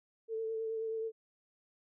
sine tone with vibrato, 445.9 Hz, A4, 23 cents sharp, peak -34 dBFS, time 0.28-1.12 s, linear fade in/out 50 ms, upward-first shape triangle, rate 9.4 Hz, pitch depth 25 cents each way, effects none

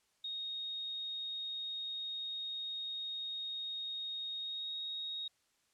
sine tone with pitch glide, 3729 to 3757 Hz, A#7 to A#7, 0 to +13 cents, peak -38 dBFS, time 0.24-5.28 s, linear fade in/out 5 ms, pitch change +13 cents, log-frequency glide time 4.39-4.71 s, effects white hiss -75 dBFS RMS until 5.73 s + low-pass 9000 Hz 12 dB/octave

